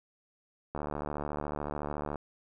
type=click train; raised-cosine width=1 ms; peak=-21 dBFS; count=105; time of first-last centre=0.75-2.157 s; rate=73.9 Hz; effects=none